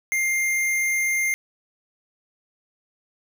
square tone, 2108 Hz, C7, 12 cents sharp, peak -21 dBFS, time 0.12-1.34 s, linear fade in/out 0 ms, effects none

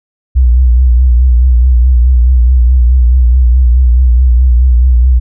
sine tone with vibrato, 61.74 Hz, B1, in tune, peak -3 dBFS, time 0.35-5.2 s, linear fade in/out 20 ms, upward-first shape triangle, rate 4.7 Hz, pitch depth 94 cents each way, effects none

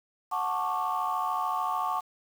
sine chord, D major seventh, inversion first, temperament just, 734.2 / 881 / 1101.2 / 1174.7 Hz, F#5 / A5 / C#6 / D6, -14 / +2 / -12 / 0 cents, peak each -32 / -32 / -30 / -32 dBFS, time 0.31-2.01 s, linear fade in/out 20 ms, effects tanh soft clip ceiling -20 dBFS + 8-bit

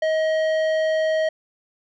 sine tone with tanh clipping, 632 Hz, D#5, 27 cents sharp, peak -20 dBFS, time 0.02-1.29 s, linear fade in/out 5 ms, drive 12 dB, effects none

